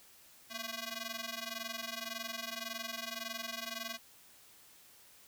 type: ring-modulated tone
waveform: 5% pulse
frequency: 447.8 Hz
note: A4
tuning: 30 cents sharp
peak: -25 dBFS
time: 0.49-3.99 s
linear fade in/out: 50 ms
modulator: 213 Hz
effects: white hiss -60 dBFS RMS until 5.27 s